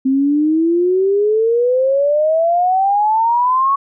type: exponential sweep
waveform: sine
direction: up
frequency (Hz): 261.2 to 1118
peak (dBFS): -11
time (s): 0.05-3.76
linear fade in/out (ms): 10
effects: none